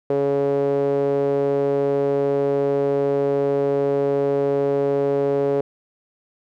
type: tone with band-pass filter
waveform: sawtooth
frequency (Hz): 140.2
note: C#3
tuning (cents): +20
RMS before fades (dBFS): -20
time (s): 0.1-5.61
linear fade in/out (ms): 2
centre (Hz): 470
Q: 6.2
effects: none